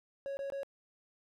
triangle tone bursts, 553 Hz, C#5, 4 cents flat, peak -34 dBFS, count 3, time 0.26-0.632 s, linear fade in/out 0 ms, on 110 ms, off 21 ms, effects none

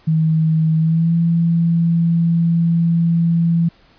sine tone with pitch glide, 159.2 to 167.79 Hz, D#3 to E3, +40 to +31 cents, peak -12 dBFS, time 0.07-3.69 s, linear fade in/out 10 ms, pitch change +91 cents, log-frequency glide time 0.78-1.14 s, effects pink hiss -52 dBFS RMS until 3.98 s + resampled to 11025 Hz

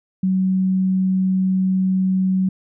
sine tone, 187.9 Hz, F#3, 27 cents sharp, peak -15 dBFS, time 0.23-2.49 s, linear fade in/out 5 ms, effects none

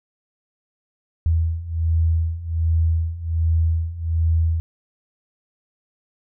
sine beating tone pair, 81.1 / 82.4 Hz, E2 / E2, -28 / 0 cents, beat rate 1.3 Hz, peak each -22 / -19 dBFS, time 1.26-4.6 s, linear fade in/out 0 ms, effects none

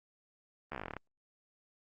slowing click train, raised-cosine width 0.5 ms, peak -24 dBFS, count 13, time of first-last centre 0.72-0.967 s, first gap 13 ms, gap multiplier 1.08, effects Opus 32 kbps

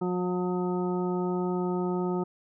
harmonic tone, 180.2 Hz, F#3, 45 cents flat, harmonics 1 / 2 / 3 / 4 / 5 / 7, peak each -29 / -29 / -43 / -39 / -38 / -41 dBFS, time 0.01-2.24 s, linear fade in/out 10 ms, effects none

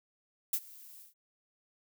violet noise with ADSR envelope, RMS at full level -28 dBFS, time 0.53-1.14 s, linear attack 4 ms, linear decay 59 ms, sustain -24 dB, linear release 140 ms, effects none

